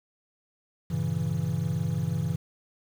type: chord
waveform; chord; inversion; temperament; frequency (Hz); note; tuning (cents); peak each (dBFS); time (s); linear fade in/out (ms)
triangle; G diminished seventh; none; equal; 98 / 116.54 / 138.59 / 164.81; G2 / Bb2 / Db3 / Fb3; 0 / 0 / 0 / 0; -31 / -32 / -29 / -27; 0.9-2.36; 10
effects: 8-bit